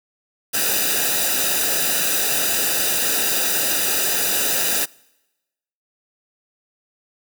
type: noise with comb filter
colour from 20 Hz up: white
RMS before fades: -20 dBFS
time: 0.53-4.86 s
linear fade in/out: 20 ms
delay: 0.92 ms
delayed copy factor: -0.85
effects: noise-tail reverb RT60 1.0 s tail -25 dB re dry